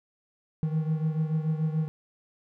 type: beating tone pair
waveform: triangle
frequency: 155.56 / 162.46 Hz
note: D#3 / E3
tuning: 0 / -25 cents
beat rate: 6.9 Hz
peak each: -24 / -29 dBFS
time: 0.63-1.88 s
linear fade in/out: 0 ms
effects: none